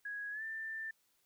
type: tone with pitch glide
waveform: sine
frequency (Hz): 1661.2 to 1780.4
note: G#6 to A6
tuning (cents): 0 to +20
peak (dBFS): -39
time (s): 0.05-0.91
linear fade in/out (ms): 5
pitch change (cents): +120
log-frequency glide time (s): 0.31-0.43
effects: white hiss -75 dBFS RMS until 1.25 s